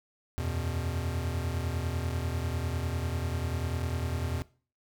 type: chord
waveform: square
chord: E suspended second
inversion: none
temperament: equal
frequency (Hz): 82.41 / 92.5 / 123.47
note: E2 / F#2 / B2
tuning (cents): 0 / 0 / 0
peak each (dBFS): -33 / -38 / -36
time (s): 0.38-4.42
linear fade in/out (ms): 0
effects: noise-tail reverb RT60 0.4 s tail -20 dB re dry